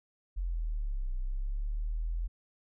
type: linear two-way sweep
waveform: sine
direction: down then up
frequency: 45.32 to 30.75 to 43.02 Hz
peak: -30 dBFS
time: 0.36-2.28 s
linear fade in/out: 20 ms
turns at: 1.12 s
effects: none